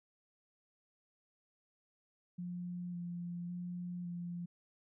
sine tone with vibrato, 175.5 Hz, F3, 9 cents sharp, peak -39 dBFS, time 2.38-4.46 s, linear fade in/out 10 ms, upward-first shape square, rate 0.9 Hz, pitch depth 15 cents each way, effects none

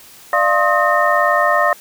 sine tone cluster, 595 / 693 / 1064 / 1260 / 1831 Hz, D5 / F5 / C6 / D#6 / A#6, +22 / -14 / +29 / +21 / -32 cents, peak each -18 dBFS, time 0.33-1.73 s, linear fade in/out 2 ms, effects white hiss -42 dBFS RMS until 1.8 s

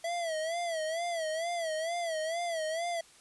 square tone with vibrato, 659.3 Hz, E5, in tune, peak -32 dBFS, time 0.04-3.01 s, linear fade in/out 5 ms, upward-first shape sine, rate 2.2 Hz, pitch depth 100 cents each way, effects white hiss -58 dBFS RMS until 3.2 s + resampled to 24000 Hz

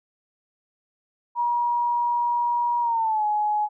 sine tone with pitch glide, 956 to 841.9 Hz, A#5 to G#5, +43 to +23 cents, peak -20 dBFS, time 1.35-3.69 s, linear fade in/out 50 ms, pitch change -220 cents, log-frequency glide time 2.81-3.25 s, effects none

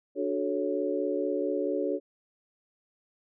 sine chord, D major seventh, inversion none, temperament equal with one note detuned, 293.7 / 370 / 434.4 / 554.4 Hz, D4 / F#4 / A4 / C#5, 0 / 0 / -22 / 0 cents, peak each -32 dBFS, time 0.15-2 s, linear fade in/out 50 ms, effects none

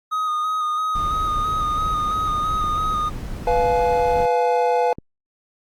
triangle tone with vibrato, 1244.5 Hz, D#6, in tune, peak -18 dBFS, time 0.11-3.1 s, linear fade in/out 20 ms, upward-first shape square, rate 3 Hz, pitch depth 21 cents each way
brown noise, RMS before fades -29 dBFS, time 0.95-4.26 s, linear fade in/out 5 ms
click train, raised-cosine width 3 ms, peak -20 dBFS, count 5, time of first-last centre 1.86-4.985 s, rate 1.28 Hz
triangle chord, F diminished, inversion second, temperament equal with one note detuned, 493.9 / 698.5 / 850.5 Hz, Cb5 / F5 / Ab5, 0 / 0 / +41 cents, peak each -17 / -20 / -19 dBFS, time 3.47-4.93 s, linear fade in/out 2 ms
effects Opus 48 kbps

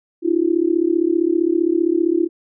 sine tone with amplitude modulation, 337.1 Hz, E4, 39 cents sharp, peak -10 dBFS, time 0.22-2.29 s, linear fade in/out 50 ms, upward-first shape sine, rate 35.3 Hz, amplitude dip 95%, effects none

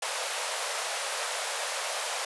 pink high-pass noise, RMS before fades -32 dBFS, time 0.02-2.25 s, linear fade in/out 5 ms, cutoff 500 Hz, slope 48 dB/octave, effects resampled to 24000 Hz

